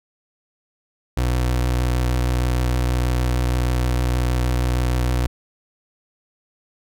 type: tone with vibrato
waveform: 30% pulse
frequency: 61.7 Hz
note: B1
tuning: 1 cent flat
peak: -15 dBFS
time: 1.17-5.27 s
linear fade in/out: 5 ms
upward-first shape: triangle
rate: 6.4 Hz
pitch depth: 20 cents each way
effects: none